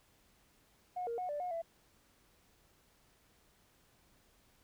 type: tone with pitch steps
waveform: sine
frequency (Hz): 724 / 467.5 / 729 / 587 / 720 / 667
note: F#5 / A#4 / F#5 / D5 / F#5 / E5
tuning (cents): -38 / +5 / -26 / -1 / -47 / +20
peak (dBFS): -35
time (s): 0.96-1.62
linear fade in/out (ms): 10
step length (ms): 110
effects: tanh soft clip ceiling -31 dBFS + pink hiss -69 dBFS RMS until 4.63 s